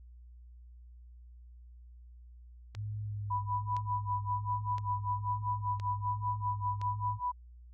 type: tone with vibrato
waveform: sine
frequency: 103.83 Hz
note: G#2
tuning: in tune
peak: -35 dBFS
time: 2.74-7.2 s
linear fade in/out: 50 ms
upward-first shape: sine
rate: 1.2 Hz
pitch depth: 29 cents each way
type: click train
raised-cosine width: 0.2 ms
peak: -29 dBFS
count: 5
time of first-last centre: 2.75-6.815 s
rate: 0.984 Hz
type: tone with tremolo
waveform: sine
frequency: 987.8 Hz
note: B5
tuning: in tune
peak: -29 dBFS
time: 3.3-7.32 s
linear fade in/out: 10 ms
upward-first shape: sine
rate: 5.1 Hz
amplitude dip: 95%
effects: added 60 Hz sine -50 dBFS peak until 7.73 s